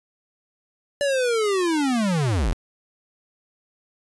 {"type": "linear sweep", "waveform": "square", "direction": "down", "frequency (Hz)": [580, 31.45], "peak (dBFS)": -20, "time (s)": [1.01, 2.53], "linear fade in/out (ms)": 0, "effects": ["resampled to 24000 Hz"]}